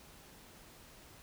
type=silence; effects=pink hiss -57 dBFS RMS until 1.22 s